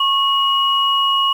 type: tone pair together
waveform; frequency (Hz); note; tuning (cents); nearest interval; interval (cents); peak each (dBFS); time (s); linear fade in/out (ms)
sine; 1099.2 / 2900; C#6 / F#7; -15 / -35; octave + perfect fourth; 1680; -16; 0-1.33; 5
effects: 7-bit